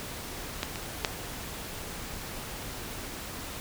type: clicks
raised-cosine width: 0.2 ms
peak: -11 / -19 / -7 dBFS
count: 3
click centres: 0.631 / 0.758 / 1.048 s
effects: pink hiss -39 dBFS RMS until 3.6 s